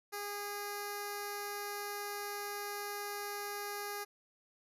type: tone with notch filter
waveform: 5% pulse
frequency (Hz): 409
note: G#4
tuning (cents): -26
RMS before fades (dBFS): -41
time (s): 0.12-4.05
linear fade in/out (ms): 20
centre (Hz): 3200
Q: 0.69
effects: resampled to 32000 Hz